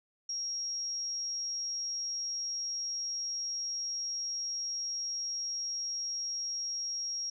sine tone, 5600 Hz, F8, 4 cents sharp, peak -33 dBFS, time 0.29-7.3 s, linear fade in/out 5 ms, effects none

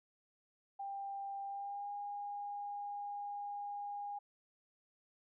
sine tone with pitch glide, 793 to 815.3 Hz, G5 to G#5, +20 to -32 cents, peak -40 dBFS, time 0.79-4.19 s, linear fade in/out 10 ms, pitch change +48 cents, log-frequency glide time 1.45-1.91 s, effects none

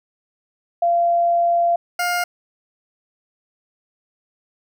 sine / 20% pulse tone pair in turn, 688 / 707.3 Hz, F5 / F5, -26 / +22 cents, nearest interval unison, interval 48 cents, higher second, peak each -14 dBFS, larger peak neither, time 0.82-1.76 / 1.99-2.24 s, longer first, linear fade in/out 5 ms, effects none

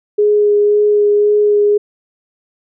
sine tone with vibrato, 415.3 Hz, G#4, in tune, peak -8 dBFS, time 0.18-1.78 s, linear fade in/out 10 ms, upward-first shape sine, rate 1.9 Hz, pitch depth 11 cents each way, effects none

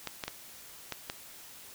clicks, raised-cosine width 0.2 ms, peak -17 dBFS, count 5, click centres 0.073 / 0.238 / 0.28 / 0.923 / 1.099 s, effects white hiss -50 dBFS RMS until 1.74 s

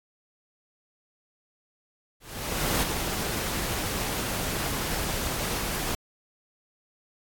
pink noise with ADSR envelope, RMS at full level -25 dBFS, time 2.2-5.95 s, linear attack 630 ms, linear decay 7 ms, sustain -5 dB, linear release 4 ms, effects AAC 64 kbps

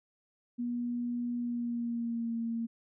sine tone with pitch glide, 241 to 230.2 Hz, B3 to A#3, -42 to -22 cents, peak -31 dBFS, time 0.58-2.67 s, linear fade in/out 20 ms, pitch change -80 cents, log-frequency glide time 1.38-2.35 s, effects none

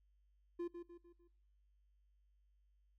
triangle tone with echo, 346.2 Hz, F4, 15 cents flat, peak -37 dBFS, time 0.59-0.68 s, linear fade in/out 10 ms, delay 150 ms, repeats 4, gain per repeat -7 dB, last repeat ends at 1.28 s, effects noise-tail reverb RT60 0.8 s tail -22 dB re dry + added 50 Hz sine -70 dBFS peak until 2.98 s

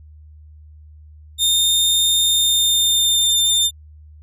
sawtooth tone with pitch glide, 3643 to 3603 Hz, A#7 to A7, -41 to +40 cents, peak -11 dBFS, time 1.38-3.71 s, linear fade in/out 50 ms, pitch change -19 cents, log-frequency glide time 2.24-3.33 s, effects added 76 Hz sine -40 dBFS peak until 4.22 s

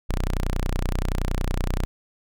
sawtooth tone, 30.64 Hz, B0, 13 cents flat, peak -18 dBFS, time 0.09-1.85 s, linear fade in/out 0 ms, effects none

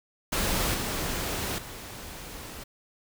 pink noise with level steps, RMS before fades -27 / -31 / -41 dBFS, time 0.32-2.64 s, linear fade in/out 10 ms, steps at 0.74 / 1.58 s, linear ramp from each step 5 ms, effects none

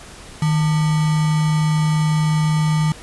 sine tone with sample-and-hold, 155.56 Hz, D#3, in tune, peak -14 dBFS, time 0.42-2.92 s, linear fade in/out 2 ms, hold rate 1050 Hz, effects pink hiss -39 dBFS RMS until 3.02 s + resampled to 24000 Hz

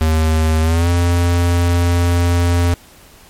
square tone with pitch glide, 79.2 to 86.87 Hz, D#2 to F2, +31 to -9 cents, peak -12 dBFS, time 0.01-2.74 s, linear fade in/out 0 ms, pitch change +160 cents, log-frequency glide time 0.61-0.89 s, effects pink hiss -44 dBFS RMS until 3.29 s + MP3 64 kbps

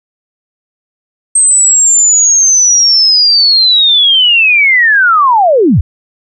sine linear sweep, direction down, 8360 to 55 Hz, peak -4 dBFS, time 1.35-5.81 s, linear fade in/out 5 ms, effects none

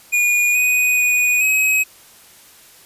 square tone with pitch steps, 2442 / 2487 / 2472 / 2543 Hz, D#7 / D#7 / D#7 / D#7, -33 / -1 / -12 / +37 cents, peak -14 dBFS, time 0.12-1.84 s, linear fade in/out 20 ms, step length 430 ms, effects white hiss -46 dBFS RMS until 2.85 s + resampled to 32000 Hz

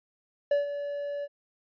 triangle tone with ADSR envelope, 574 Hz, D5, 40 cents flat, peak -18 dBFS, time 0.51-1.28 s, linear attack 5 ms, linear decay 140 ms, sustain -11 dB, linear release 44 ms, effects resampled to 11025 Hz

